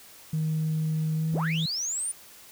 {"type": "tone with pitch glide", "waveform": "sine", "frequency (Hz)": [157.2, 160.87], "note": ["D#3", "E3"], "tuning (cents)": [18, -42], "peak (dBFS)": -23, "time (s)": [0.33, 1.66], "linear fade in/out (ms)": 5, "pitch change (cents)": 40, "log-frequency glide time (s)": [1.16, 1.33]}
{"type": "linear sweep", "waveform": "sine", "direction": "up", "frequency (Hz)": [51.91, 9520], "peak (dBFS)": -27, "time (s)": [1.33, 2.12], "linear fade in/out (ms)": 10}
{"effects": ["tanh soft clip ceiling -21 dBFS", "white hiss -50 dBFS RMS until 2.51 s"]}